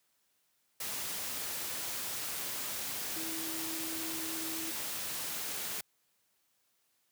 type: tone in noise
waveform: sine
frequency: 323.4 Hz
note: E4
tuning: 33 cents flat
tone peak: -42 dBFS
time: 3.16-4.71 s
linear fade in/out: 5 ms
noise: white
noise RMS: -38 dBFS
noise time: 0.8-5.81 s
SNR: -7 dB
effects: white hiss -75 dBFS RMS until 7.11 s + high-pass 80 Hz 12 dB/octave